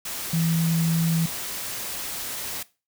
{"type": "tone in noise", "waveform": "sine", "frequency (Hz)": 164.81, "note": "E3", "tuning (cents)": 0, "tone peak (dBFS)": -20, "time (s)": [0.33, 1.26], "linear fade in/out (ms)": 5, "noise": "white", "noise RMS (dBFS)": -32, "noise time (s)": [0.05, 2.63], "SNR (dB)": 9, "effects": ["noise-tail reverb RT60 0.3 s tail -19 dB re dry"]}